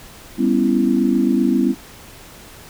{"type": "chord", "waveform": "sine", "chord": "C# half-diminished seventh", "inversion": "second", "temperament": "just", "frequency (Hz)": [199.57, 249.5, 277.2, 332.6], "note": ["G3", "B3", "C#4", "E4"], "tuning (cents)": [31, 18, 0, 16], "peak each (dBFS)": [-20, -17, -20, -20], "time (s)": [0.37, 1.75], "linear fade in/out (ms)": 50, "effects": ["pink hiss -41 dBFS RMS until 2.69 s"]}